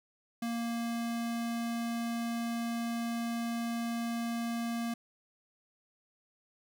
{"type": "tone", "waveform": "square", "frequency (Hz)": 233.1, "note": "A#3", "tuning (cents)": 0, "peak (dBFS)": -33, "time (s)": [0.42, 4.94], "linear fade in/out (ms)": 5, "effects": []}